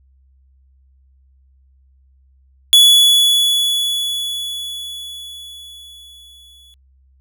45% pulse tone with exponential decay, 3406 Hz, G#7, 43 cents sharp, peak -5 dBFS, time 2.73-6.74 s, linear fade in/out 0 ms, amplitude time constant 870 ms, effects added 66 Hz sine -50 dBFS peak until 7.2 s

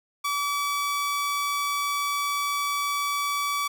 sawtooth tone, 1147 Hz, D6, 41 cents flat, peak -21 dBFS, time 0.24-3.68 s, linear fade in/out 10 ms, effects none

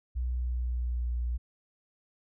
sine tone with pitch glide, 61.74 to 59.98 Hz, B1 to B1, 0 to -50 cents, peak -28 dBFS, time 0.15-1.38 s, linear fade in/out 20 ms, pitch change -50 cents, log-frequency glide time 0.32-1.1 s, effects none

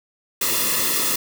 white noise with comb filter, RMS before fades -21 dBFS, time 0.41-1.16 s, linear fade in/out 5 ms, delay 1.3 ms, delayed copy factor -0.95, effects none

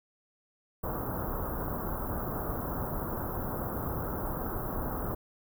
pink band-stop noise, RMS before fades -34 dBFS, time 0.83-5.15 s, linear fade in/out 10 ms, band 1400 to 13000 Hz, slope 48 dB/octave, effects none

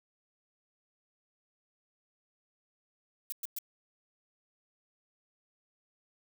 violet noise bursts, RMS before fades -37 dBFS, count 3, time 3.3-3.586 s, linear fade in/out 0 ms, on 22 ms, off 110 ms, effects none

